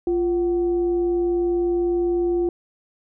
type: tone with frequency modulation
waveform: sine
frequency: 348.1 Hz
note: F4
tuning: 6 cents flat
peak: -18 dBFS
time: 0.07-2.49 s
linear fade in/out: 2 ms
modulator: 402 Hz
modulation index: 0.26
effects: none